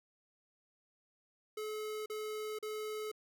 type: tone bursts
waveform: square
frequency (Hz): 429.1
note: A4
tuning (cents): -43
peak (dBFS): -39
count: 3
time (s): 1.57-3.116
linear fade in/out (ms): 5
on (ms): 490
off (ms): 38
effects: none